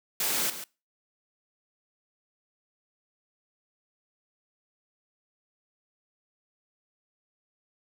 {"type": "noise with echo", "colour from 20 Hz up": "white", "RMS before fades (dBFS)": -28, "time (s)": [0.2, 0.5], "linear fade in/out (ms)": 2, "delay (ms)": 140, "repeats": 1, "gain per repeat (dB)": -11, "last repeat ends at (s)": 0.64, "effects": ["noise-tail reverb RT60 0.3 s tail -23 dB re dry", "high-pass 150 Hz 12 dB/octave"]}